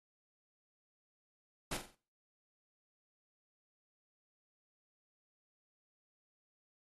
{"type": "noise with echo", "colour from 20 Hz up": "pink", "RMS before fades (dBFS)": -39, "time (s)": [1.71, 1.77], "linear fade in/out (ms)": 5, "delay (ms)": 45, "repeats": 4, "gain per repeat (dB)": -8, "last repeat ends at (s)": 1.95, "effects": ["noise-tail reverb RT60 0.4 s tail -21 dB re dry", "AAC 32 kbps"]}